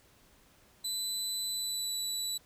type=tone with pitch glide; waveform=25% pulse; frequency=4000 to 3952 Hz; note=B7 to B7; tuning=+21 to 0 cents; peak=-28 dBFS; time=0.84-2.38 s; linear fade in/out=10 ms; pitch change=-21 cents; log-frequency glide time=1.5-1.95 s; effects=pink hiss -63 dBFS RMS until 2.45 s

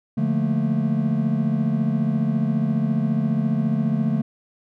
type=chord; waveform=triangle; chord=Bb major seventh; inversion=first; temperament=just; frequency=145.68 / 174.81 / 218.5 / 233.1 Hz; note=D3 / F3 / A3 / Bb3; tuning=-14 / +2 / -12 / 0 cents; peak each=-22 / -25 / -20 / -25 dBFS; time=0.17-4.22 s; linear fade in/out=10 ms; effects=none

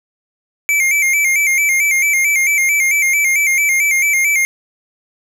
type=tone with vibrato; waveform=square; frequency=2217 Hz; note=C#7; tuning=in tune; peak=-12 dBFS; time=0.69-4.45 s; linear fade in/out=0 ms; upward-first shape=square; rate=4.5 Hz; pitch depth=72 cents each way; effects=none

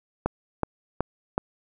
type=click train; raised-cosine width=1 ms; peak=-9 dBFS; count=4; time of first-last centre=0.26-1.379 s; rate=2.68 Hz; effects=none

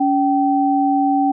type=tone pair together; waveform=sine; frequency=281.8 / 773 Hz; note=C#4 / G5; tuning=+29 / -24 cents; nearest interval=octave + perfect fourth; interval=1747 cents; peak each=-16 dBFS; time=0-1.32 s; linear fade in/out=10 ms; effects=none

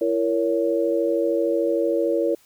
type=chord; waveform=sine; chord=A# diminished; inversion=second; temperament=just; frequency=335.6 / 466.2 / 559.4 Hz; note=E4 / A#4 / C#5; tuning=+31 / 0 / +16 cents; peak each=-23 dBFS; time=0.01-2.35 s; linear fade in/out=5 ms; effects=white hiss -57 dBFS RMS until 2.45 s

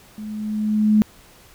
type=tone with level ramp; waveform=sine; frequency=213.3 Hz; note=G#3; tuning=46 cents sharp; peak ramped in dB=-30 to -10 dBFS; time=0.18-1.02 s; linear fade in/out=0 ms; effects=pink hiss -49 dBFS RMS until 1.54 s

